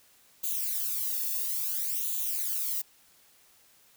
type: noise with flanger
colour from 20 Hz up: violet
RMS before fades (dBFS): -31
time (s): 0.43-2.82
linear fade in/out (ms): 10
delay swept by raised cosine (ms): 0.28 to 1.14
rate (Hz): 0.59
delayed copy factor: +0.8
effects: white hiss -61 dBFS RMS until 3.96 s